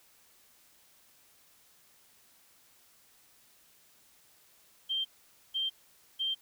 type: tone bursts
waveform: sine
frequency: 3159 Hz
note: G7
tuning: 13 cents sharp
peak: -29 dBFS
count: 3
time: 4.89-6.35 s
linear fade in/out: 20 ms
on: 160 ms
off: 490 ms
effects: white hiss -63 dBFS RMS until 6.41 s